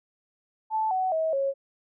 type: tone with pitch steps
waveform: sine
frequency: 875 / 748.6 / 640.5 / 548 Hz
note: A5 / F#5 / E5 / C#5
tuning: -10 / +20 / -50 / -20 cents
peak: -23 dBFS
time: 0.7-1.54 s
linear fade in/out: 50 ms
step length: 210 ms
effects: none